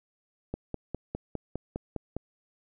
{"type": "click train", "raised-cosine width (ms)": 2, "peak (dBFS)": -19, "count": 9, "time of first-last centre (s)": [0.54, 2.166], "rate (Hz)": 4.92, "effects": []}